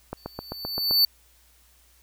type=click train; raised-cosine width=1 ms; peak=-17 dBFS; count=7; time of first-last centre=0.13-0.91 s; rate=7.69 Hz
type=tone with exponential growth; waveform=square; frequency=4500 Hz; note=C#8; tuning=25 cents sharp; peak=-15 dBFS; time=0.17-1.05 s; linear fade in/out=2 ms; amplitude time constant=190 ms
effects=added 60 Hz sine -60 dBFS peak until 2.02 s + white hiss -60 dBFS RMS until 2.02 s